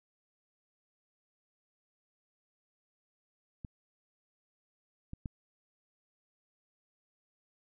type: clicks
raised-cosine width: 5 ms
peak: -29 / -29 / -25 dBFS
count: 3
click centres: 3.648 / 5.134 / 5.258 s
effects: none